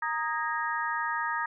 harmonic tone with a mistuned harmonic, 311.1 Hz, D#4, in tune, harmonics 3 / 4 / 5 / 6, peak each -32 / -33 / -34 / -35 dBFS, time 0.02-1.46 s, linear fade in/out 5 ms, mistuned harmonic 5, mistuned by +94 cents, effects none

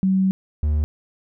sine / triangle tone pair in turn, 190 / 75.16 Hz, F#3 / D2, +46 / +41 cents, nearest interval octave + major third, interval 1605 cents, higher first, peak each -15 dBFS, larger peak neither, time 0.03-0.31 / 0.63-0.84 s, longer first, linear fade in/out 0 ms, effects none

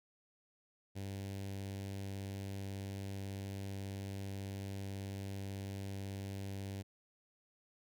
sawtooth tone with notch filter, 98.2 Hz, G2, 4 cents sharp, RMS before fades -43 dBFS, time 0.95-6.83 s, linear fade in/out 20 ms, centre 1200 Hz, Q 0.96, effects none

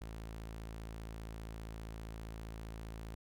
sawtooth tone, 55.1 Hz, A1, 3 cents sharp, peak -40 dBFS, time 0.01-3.15 s, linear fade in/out 5 ms, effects none

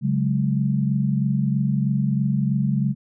sine chord, C# suspended fourth, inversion none, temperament just, 138.59 / 184.79 / 207.9 Hz, C#3 / F#3 / G#3, 0 / -2 / +2 cents, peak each -21 / -25 / -23 dBFS, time 0.01-2.95 s, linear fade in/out 50 ms, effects none

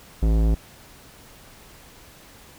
sine tone with tanh clipping, 54.7 Hz, A1, 9 cents flat, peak -18 dBFS, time 0.22-0.55 s, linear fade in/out 10 ms, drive 18 dB, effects pink hiss -48 dBFS RMS until 2.58 s

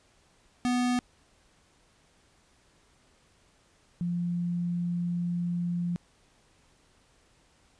square / sine tone pair in turn, 246.9 / 174.03 Hz, B3 / F3, 0 / -6 cents, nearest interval tritone, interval 606 cents, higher first, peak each -25 / -27 dBFS, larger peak first, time 0.65-0.99 / 4.01-5.96 s, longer second, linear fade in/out 0 ms, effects pink hiss -64 dBFS RMS until 7.79 s + resampled to 22050 Hz

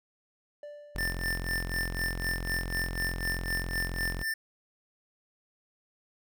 triangle tone with exponential decay, 587.3 Hz, D5, in tune, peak -37 dBFS, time 0.63-1.69 s, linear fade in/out 2 ms, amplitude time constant 230 ms
sawtooth tone, 43.65 Hz, F1, in tune, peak -29 dBFS, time 0.95-4.23 s, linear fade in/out 0 ms
square tone with tremolo, 1785 Hz, A6, 24 cents sharp, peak -29 dBFS, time 0.98-4.34 s, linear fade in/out 5 ms, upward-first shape sine, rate 4 Hz, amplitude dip 90%
effects none

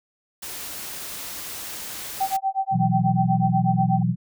white noise, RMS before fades -34 dBFS, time 0.42-2.37 s, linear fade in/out 10 ms
sine tone with tremolo, 774 Hz, G5, 22 cents flat, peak -18 dBFS, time 2.2-4.03 s, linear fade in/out 10 ms, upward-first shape sine, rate 8.2 Hz, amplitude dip 100%
sine chord, B suspended fourth, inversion none, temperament equal with one note detuned, 122.97 / 164.81 / 185 Hz, B2 / E3 / F#3, -7 / 0 / 0 cents, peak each -23 dBFS, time 2.71-4.16 s, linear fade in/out 50 ms
effects none

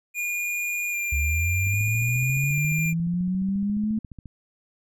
square tone with vibrato, 2410 Hz, D7, 44 cents sharp, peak -26 dBFS, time 0.14-2.94 s, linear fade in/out 50 ms, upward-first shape square, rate 0.63 Hz, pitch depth 13 cents each way
sine linear sweep, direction up, 69.3 to 220 Hz, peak -22 dBFS, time 1.12-3.99 s, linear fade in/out 5 ms
click train, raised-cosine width 5 ms, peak -28 dBFS, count 38, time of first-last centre 1.67-4.257 s, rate 14.3 Hz
effects none

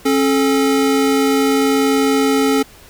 square tone pair together, 271.9 / 433 Hz, C#4 / A4, -33 / -28 cents, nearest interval minor sixth, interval 805 cents, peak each -15 / -17 dBFS, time 0.05-2.63 s, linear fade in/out 10 ms, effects pink hiss -43 dBFS RMS until 2.89 s

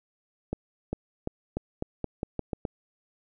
accelerating click train, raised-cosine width 2 ms, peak -16 dBFS, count 10, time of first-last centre 0.53-2.652 s, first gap 400 ms, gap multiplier 0.86, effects none

